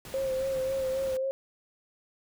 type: noise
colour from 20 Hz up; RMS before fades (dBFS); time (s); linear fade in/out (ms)
pink; -44; 0.05-1.17; 2
type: tone with vibrato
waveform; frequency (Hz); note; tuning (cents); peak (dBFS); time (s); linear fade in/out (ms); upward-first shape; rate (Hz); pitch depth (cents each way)
sine; 530; C5; +22; -27; 0.14-1.31; 0; sine; 3.7; 32
effects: none